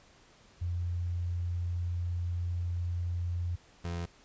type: tone pair in turn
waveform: sine / 30% pulse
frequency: 87.31 / 85.81 Hz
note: F2 / F2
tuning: 0 / -30 cents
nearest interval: unison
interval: 30 cents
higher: first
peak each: -30 / -31 dBFS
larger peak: first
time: 0.61-3.56 / 3.84-4.06 s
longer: first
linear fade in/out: 10 ms
effects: pink hiss -60 dBFS RMS until 4.24 s + resampled to 16000 Hz